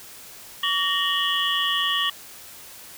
sine tone cluster, 1139 / 1852 / 2870 / 3044 / 3357 Hz, C#6 / A#6 / F7 / F#7 / G#7, +47 / -12 / +47 / +48 / +18 cents, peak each -27 dBFS, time 0.63-2.1 s, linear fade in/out 5 ms, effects white hiss -43 dBFS RMS until 2.97 s

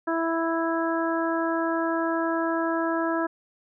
harmonic tone, 329.6 Hz, E4, in tune, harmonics 1 / 2 / 3 / 4 / 5, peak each -26 / -29 / -31 / -32 / -33 dBFS, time 0.07-3.27 s, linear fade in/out 10 ms, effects none

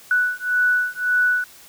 sine beating tone pair, 1480 / 1481.8 Hz, F#6 / F#6, 0 / +2 cents, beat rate 1.8 Hz, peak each -20 dBFS, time 0.11-1.44 s, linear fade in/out 2 ms, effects white hiss -46 dBFS RMS until 1.68 s

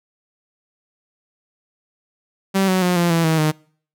sawtooth tone with pitch steps, 193.3 / 186.18 / 179.32 / 172.71 / 166.34 / 160.21 / 154.31 Hz, G3 / F#3 / F3 / F3 / E3 / E3 / D#3, -24 / +11 / +46 / -19 / +16 / -49 / -14 cents, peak -11 dBFS, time 2.54-3.52 s, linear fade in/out 20 ms, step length 140 ms, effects noise-tail reverb RT60 0.5 s tail -25 dB re dry

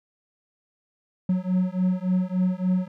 triangle beating tone pair, 182.2 / 185.7 Hz, F#3 / F#3, -26 / +7 cents, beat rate 3.5 Hz, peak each -22 dBFS, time 1.29-2.88 s, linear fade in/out 5 ms, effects none

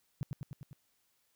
sine tone with echo, 138.8 Hz, C#3, 3 cents sharp, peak -31 dBFS, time 0.21-0.23 s, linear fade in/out 0 ms, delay 100 ms, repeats 5, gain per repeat -3 dB, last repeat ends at 0.73 s, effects white hiss -75 dBFS RMS until 1.35 s

